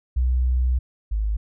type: tone pair in turn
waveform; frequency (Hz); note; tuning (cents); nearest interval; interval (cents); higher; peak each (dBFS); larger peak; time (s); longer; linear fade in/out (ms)
sine; 62.7 / 52.67; B1 / G#1; +27 / +25; minor third; 302; first; -17 / -20; first; 0.16-0.79 / 1.11-1.37; first; 10
effects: none